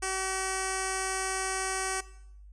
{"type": "tone with low-pass filter", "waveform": "10% pulse", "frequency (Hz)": 380.3, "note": "F#4", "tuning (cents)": 48, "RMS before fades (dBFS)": -32, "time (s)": [0.02, 2.01], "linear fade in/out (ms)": 10, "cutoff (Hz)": 8200, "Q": 8.1, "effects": ["noise-tail reverb RT60 0.7 s tail -18 dB re dry", "added 50 Hz sine -47 dBFS peak until 2.52 s"]}